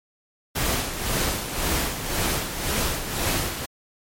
pink noise with tremolo, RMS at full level -23 dBFS, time 0.55-3.66 s, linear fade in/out 10 ms, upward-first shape sine, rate 1.9 Hz, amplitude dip 60%, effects MP3 64 kbps

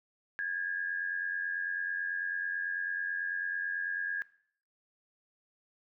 sine tone pair together, 1633.9 / 1723 Hz, G#6 / A6, -29 / -37 cents, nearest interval minor second, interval 92 cents, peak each -33 / -38 dBFS, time 0.39-4.22 s, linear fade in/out 0 ms, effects noise-tail reverb RT60 0.6 s tail -19 dB re dry

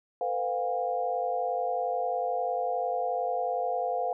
sine tone cluster, 457.8 / 509 / 709 / 806 Hz, A#4 / C5 / F5 / G5, -31 / -48 / +26 / +48 cents, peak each -37 / -32 / -29 / -36 dBFS, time 0.21-4.13 s, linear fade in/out 2 ms, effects none

